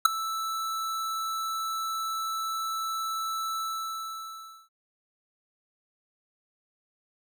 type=tone with ADSR envelope; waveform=square; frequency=1318.5 Hz; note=E6; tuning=in tune; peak=-11 dBFS; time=0.05-4.69 s; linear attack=7 ms; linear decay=6 ms; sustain=-19 dB; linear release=1100 ms; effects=none